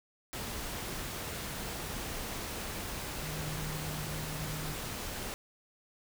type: tone in noise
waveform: sine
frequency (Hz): 153.4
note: D#3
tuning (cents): -24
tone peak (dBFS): -39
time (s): 3.23-4.74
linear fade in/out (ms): 0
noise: pink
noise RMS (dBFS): -39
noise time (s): 0.33-5.34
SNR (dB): -3
effects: none